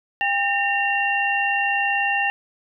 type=tone cluster; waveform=sine; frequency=799 / 1819 / 2760 Hz; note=G5 / A#6 / F7; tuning=+33 / -43 / -21 cents; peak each=-23 dBFS; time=0.21-2.3 s; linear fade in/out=0 ms; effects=none